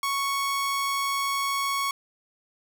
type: tone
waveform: sawtooth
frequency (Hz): 1108.7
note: C#6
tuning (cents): 0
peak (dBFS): -21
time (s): 0.03-1.91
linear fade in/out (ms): 2
effects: none